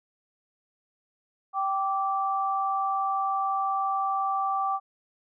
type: tone pair together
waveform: sine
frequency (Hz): 779 / 1167.2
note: G5 / D6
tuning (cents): -11 / -11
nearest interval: perfect fifth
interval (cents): 700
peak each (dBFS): -27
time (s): 1.53-4.8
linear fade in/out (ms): 50
effects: none